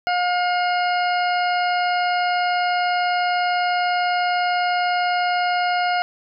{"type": "harmonic tone", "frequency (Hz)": 714, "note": "F5", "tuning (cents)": 38, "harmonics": [1, 2, 3, 4, 6, 7], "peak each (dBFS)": [-19, -25, -29, -31, -35, -36], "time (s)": [0.07, 6.02], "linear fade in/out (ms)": 0, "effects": []}